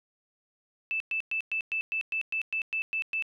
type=tone bursts; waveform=sine; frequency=2637 Hz; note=E7; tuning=in tune; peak=-27 dBFS; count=12; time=0.91-3.224 s; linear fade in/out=0 ms; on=92 ms; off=110 ms; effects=none